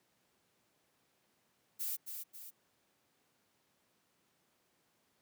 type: noise with echo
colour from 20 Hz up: violet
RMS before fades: -38 dBFS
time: 1.79-1.97 s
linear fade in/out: 20 ms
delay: 270 ms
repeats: 2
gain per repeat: -6 dB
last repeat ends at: 2.51 s
effects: pink hiss -75 dBFS RMS until 5.21 s + high-pass 150 Hz 12 dB/octave